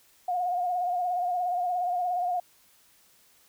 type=tone with vibrato; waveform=sine; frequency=716 Hz; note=F5; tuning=43 cents sharp; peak=-25 dBFS; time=0.28-2.4 s; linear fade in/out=5 ms; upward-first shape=sine; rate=17 Hz; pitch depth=47 cents each way; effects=white hiss -61 dBFS RMS until 3.48 s